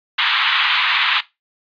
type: band-pass noise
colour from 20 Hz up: white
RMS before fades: -17 dBFS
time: 0.18-1.21 s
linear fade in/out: 10 ms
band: 930 to 3700 Hz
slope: 48 dB/octave
effects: noise-tail reverb RT60 0.2 s tail -17 dB re dry + resampled to 11025 Hz